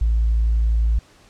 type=tone with tanh clipping; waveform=triangle; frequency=55.8 Hz; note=A1; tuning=25 cents sharp; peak=-15 dBFS; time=0.01-0.99 s; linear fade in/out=5 ms; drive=5 dB; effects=pink hiss -52 dBFS RMS until 1.29 s + low-pass 8000 Hz 12 dB/octave